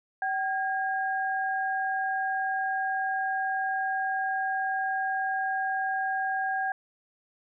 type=tone pair together; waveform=sine; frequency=767 / 1625.2 Hz; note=G5 / G#6; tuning=-38 / -38 cents; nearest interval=octave + minor second; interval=1300 cents; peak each=-28 / -30 dBFS; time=0.22-6.72 s; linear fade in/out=2 ms; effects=none